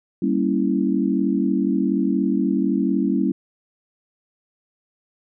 sine chord, G diminished seventh, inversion none, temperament equal, 196 / 233.1 / 277.2 / 329.6 Hz, G3 / Bb3 / Db4 / Fb4, 0 / 0 / 0 / 0 cents, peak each -22 / -24 / -22 / -24 dBFS, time 0.22-3.32 s, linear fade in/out 5 ms, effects none

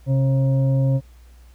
sine tone with frequency modulation, 133.2 Hz, C3, 31 cents sharp, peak -15 dBFS, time 0.06-1.01 s, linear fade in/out 50 ms, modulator 405 Hz, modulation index 0.47, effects added 60 Hz sine -44 dBFS peak until 1.54 s + pink hiss -58 dBFS RMS until 1.54 s

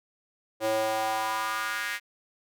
square tone with high-pass filter sweep, 109.9 Hz, A2, 2 cents flat, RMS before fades -29 dBFS, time 0.6-2 s, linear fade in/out 50 ms, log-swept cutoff 470 to 1900 Hz, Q 3.2, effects none

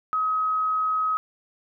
sine tone, 1270 Hz, D#6, 35 cents sharp, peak -21 dBFS, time 0.13-1.17 s, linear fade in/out 0 ms, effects none

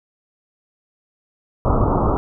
pink low-pass noise, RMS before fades -17 dBFS, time 1.65-2.17 s, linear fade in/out 0 ms, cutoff 1300 Hz, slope 96 dB/octave, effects none

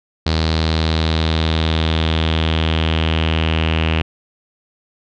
sawtooth tone with low-pass filter sweep, 80.1 Hz, E2, 49 cents flat, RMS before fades -17 dBFS, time 0.26-4.02 s, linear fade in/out 5 ms, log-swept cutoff 4300 to 2800 Hz, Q 5.1, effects none

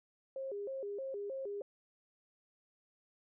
sine tone with vibrato, 466.2 Hz, A#4, in tune, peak -38 dBFS, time 0.36-1.62 s, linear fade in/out 2 ms, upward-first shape square, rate 3.2 Hz, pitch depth 240 cents each way, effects none

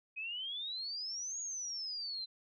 sine exponential two-way sweep, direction up then down, 2502 to 6760 to 4036 Hz, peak -38 dBFS, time 0.16-2.26 s, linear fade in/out 20 ms, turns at 1.4 s, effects none

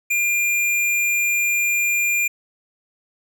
square tone, 2400 Hz, D7, 37 cents sharp, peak -18 dBFS, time 0.1-2.28 s, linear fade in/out 10 ms, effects none

